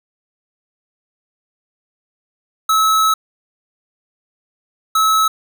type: tone bursts at uneven times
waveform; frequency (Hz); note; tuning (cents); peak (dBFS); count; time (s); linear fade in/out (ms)
square; 1296; E6; -30; -12; 2; 2.69-3.14 / 4.95-5.28; 5
effects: none